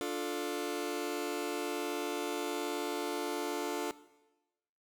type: chord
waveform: sawtooth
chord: D minor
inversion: none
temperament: just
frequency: 293.7 / 352.4 / 440.5 Hz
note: D4 / F4 / A4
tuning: 0 / +16 / +2 cents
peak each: -34 dBFS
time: 0.01-3.91 s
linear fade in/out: 0 ms
effects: noise-tail reverb RT60 1.0 s tail -17 dB re dry